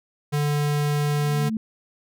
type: tone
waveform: square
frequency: 146.83 Hz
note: D3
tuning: in tune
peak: -21 dBFS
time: 0.32-1.5 s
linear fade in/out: 20 ms
type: tone with exponential growth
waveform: sine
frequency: 220 Hz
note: A3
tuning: in tune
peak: -21 dBFS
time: 0.88-1.57 s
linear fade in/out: 2 ms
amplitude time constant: 150 ms
effects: none